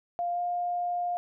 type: tone with pitch glide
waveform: sine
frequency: 698.5 to 706.2 Hz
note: F5 to F5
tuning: 0 to +19 cents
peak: -27 dBFS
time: 0.19-1.17 s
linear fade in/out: 0 ms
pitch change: +19 cents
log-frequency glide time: 0.32-0.4 s
effects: none